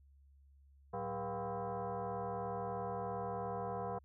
sine tone with frequency modulation, 110 Hz, A2, in tune, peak -37 dBFS, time 0.93-3.99 s, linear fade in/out 10 ms, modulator 297 Hz, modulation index 3.1, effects added 69 Hz sine -61 dBFS peak until 4.04 s

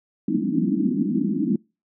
pink band-pass noise, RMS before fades -22 dBFS, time 0.28-1.56 s, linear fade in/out 5 ms, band 170 to 330 Hz, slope 96 dB/octave, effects noise-tail reverb RT60 0.3 s tail -26 dB re dry

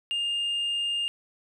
sine tone with tanh clipping, 2817 Hz, F7, 14 cents sharp, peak -26 dBFS, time 0.11-1.08 s, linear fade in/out 0 ms, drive 1 dB, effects none

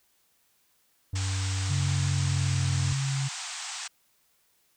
triangle tone, 95.1 Hz, F#2, 48 cents sharp, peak -25 dBFS, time 1.13-2.93 s, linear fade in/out 5 ms
white band-pass noise, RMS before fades -37 dBFS, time 1.15-3.88 s, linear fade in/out 10 ms, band 700 to 8500 Hz, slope 96 dB/octave
sine tone with pitch glide, 140.1 to 136.27 Hz, C#3 to C#3, +19 to -29 cents, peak -26 dBFS, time 1.69-3.29 s, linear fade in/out 20 ms, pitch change -48 cents, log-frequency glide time 2.1-2.53 s
effects white hiss -68 dBFS RMS until 4.76 s

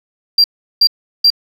sine tone bursts, 4737 Hz, D8, 14 cents sharp, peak -4 dBFS, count 3, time 0.38-1.303 s, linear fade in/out 5 ms, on 61 ms, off 370 ms, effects tanh soft clip ceiling -3 dBFS + 7-bit

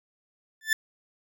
40% pulse tone with exponential growth, 1760 Hz, A6, in tune, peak -16 dBFS, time 0.61-0.73 s, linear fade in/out 2 ms, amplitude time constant 24 ms, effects none

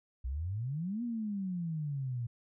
sine exponential two-way sweep, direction up then down, 59.2 to 243.8 to 115.8 Hz, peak -33 dBFS, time 0.24-2.27 s, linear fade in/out 10 ms, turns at 1.03 s, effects none

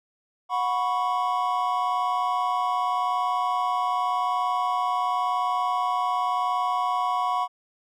triangle chord, F# suspended fourth, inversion none, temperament equal with one note detuned, 730.2 / 987.8 / 1108.7 Hz, F#5 / B5 / C#6, -23 / 0 / 0 cents, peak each -25 dBFS, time 0.49-7.48 s, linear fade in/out 50 ms, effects none

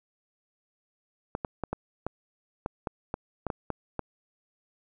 clicks, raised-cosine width 1 ms, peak -16 dBFS, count 12, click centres 1.351 / 1.448 / 1.637 / 1.73 / 2.066 / 2.661 / 2.872 / 3.141 / 3.467 / 3.502 / 3.703 / 3.993 s, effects none

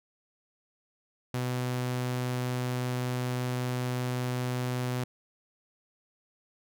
sawtooth tone, 125.2 Hz, B2, 24 cents sharp, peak -25 dBFS, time 1.34-5.04 s, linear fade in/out 2 ms, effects none

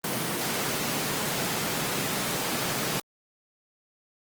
pink high-pass noise, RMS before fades -29 dBFS, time 0.04-3 s, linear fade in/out 2 ms, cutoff 120 Hz, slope 48 dB/octave, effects Opus 24 kbps

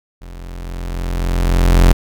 40% pulse tone with level ramp, 43.65 Hz, F1, in tune, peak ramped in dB -31 to -4 dBFS, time 0.21-1.93 s, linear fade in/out 10 ms, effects none

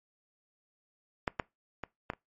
clicks, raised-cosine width 0.5 ms, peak -13 / -14 / -21 / -17 / -29 dBFS, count 5, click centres 1.278 / 1.398 / 1.837 / 2.101 / 2.135 s, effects noise-tail reverb RT60 0.2 s tail -23 dB re dry + MP3 32 kbps

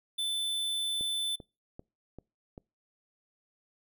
square tone, 3520 Hz, A7, in tune, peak -30 dBFS, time 0.18-1.36 s, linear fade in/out 10 ms
click train, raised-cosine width 2 ms, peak -31 dBFS, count 5, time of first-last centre 1.01-2.579 s, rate 2.55 Hz
effects noise-tail reverb RT60 0.3 s tail -26 dB re dry

